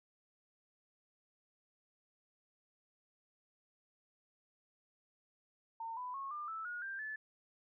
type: tone with pitch steps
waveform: sine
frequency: 909 / 997 / 1093.5 / 1199.4 / 1315.6 / 1442.9 / 1582.7 / 1735.9 Hz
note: A#5 / B5 / C#6 / D6 / E6 / F#6 / G6 / A6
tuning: -44 / +16 / -24 / +36 / -4 / -44 / +16 / -24 cents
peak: -40 dBFS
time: 5.8-7.16 s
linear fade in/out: 5 ms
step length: 170 ms
effects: none